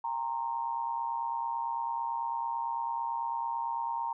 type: tone with amplitude modulation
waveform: sine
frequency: 928 Hz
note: A#5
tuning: 8 cents flat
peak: -27 dBFS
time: 0.04-4.13 s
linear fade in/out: 5 ms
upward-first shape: sine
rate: 129 Hz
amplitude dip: 75%
effects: none